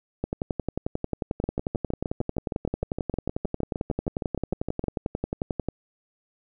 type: two click trains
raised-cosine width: 2 ms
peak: -13 / -15 dBFS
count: 62 / 23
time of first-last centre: 0.24-5.686 / 1.44-4.84 s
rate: 11.2 / 6.47 Hz
effects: none